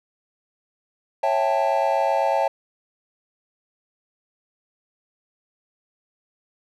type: chord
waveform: triangle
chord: A dominant seventh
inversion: first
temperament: just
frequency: 550 / 660 / 792 / 880 Hz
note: C#5 / E5 / G5 / A5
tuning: -14 / +2 / +18 / 0 cents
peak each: -22 dBFS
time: 1.23-2.48 s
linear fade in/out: 5 ms
effects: none